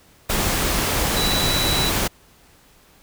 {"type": "tone in noise", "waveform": "sine", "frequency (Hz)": 3943, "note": "B7", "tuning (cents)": -4, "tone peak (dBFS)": -22, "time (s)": [1.16, 1.9], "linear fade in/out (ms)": 10, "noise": "pink", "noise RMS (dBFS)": -21, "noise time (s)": [0.29, 2.08], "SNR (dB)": -4, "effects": ["pink hiss -53 dBFS RMS until 3.02 s"]}